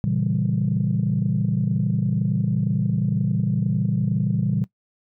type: chord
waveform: sine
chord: A# diminished seventh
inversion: none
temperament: equal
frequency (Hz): 116.54 / 138.59 / 164.81 / 196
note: A#2 / C#3 / E3 / G3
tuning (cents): 0 / 0 / 0 / 0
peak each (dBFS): -24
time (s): 0.04-4.64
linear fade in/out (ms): 0
effects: noise-tail reverb RT60 0.1 s tail -19 dB re dry + tanh soft clip ceiling -11 dBFS